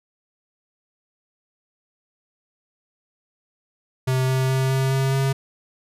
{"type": "tone with pitch steps", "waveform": "square", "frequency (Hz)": [130, 131.06, 132.12, 133.19, 134.27, 135.36], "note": ["C3", "C3", "C3", "C3", "C3", "C#3"], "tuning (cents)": [-11, 3, 17, 31, 45, -41], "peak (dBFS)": -19, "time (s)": [4.07, 5.33], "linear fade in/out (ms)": 10, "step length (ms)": 210, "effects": ["resampled to 32000 Hz"]}